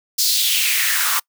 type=noise with high-pass filter sweep; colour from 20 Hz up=white; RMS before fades=-18 dBFS; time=0.18-1.2 s; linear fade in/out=10 ms; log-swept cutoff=5000 to 1100 Hz; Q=3.3; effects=noise-tail reverb RT60 0.1 s tail -26 dB re dry